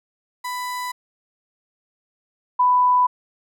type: tone pair in turn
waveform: 35% pulse / sine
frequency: 994 / 994 Hz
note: B5 / B5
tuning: +11 / +11 cents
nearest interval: unison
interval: 0 cents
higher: neither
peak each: -24 / -13 dBFS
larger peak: second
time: 0.44-0.92 / 2.59-3.07 s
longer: neither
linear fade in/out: 10 ms
effects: none